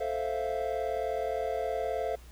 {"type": "chord", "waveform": "triangle", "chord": "F major seventh", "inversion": "first", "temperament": "equal", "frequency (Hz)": [440, 523.3, 659.3, 698.5], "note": ["A4", "C5", "E5", "F5"], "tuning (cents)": [0, 0, 0, 0], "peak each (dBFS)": -33, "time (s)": [0, 2.16], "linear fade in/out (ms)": 10, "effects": ["added 60 Hz sine -48 dBFS peak until 2.31 s", "pink hiss -57 dBFS RMS until 2.31 s"]}